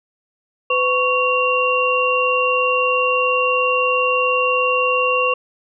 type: tone cluster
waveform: sine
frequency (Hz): 505 / 1114 / 2763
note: B4 / C#6 / F7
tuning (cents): +39 / +8 / -19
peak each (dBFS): -19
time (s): 0.7-5.34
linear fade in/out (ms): 5
effects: none